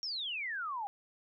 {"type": "exponential sweep", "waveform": "sine", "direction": "down", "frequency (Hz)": [5630, 784], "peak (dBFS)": -35, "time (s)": [0.03, 0.87], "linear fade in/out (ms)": 0, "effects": []}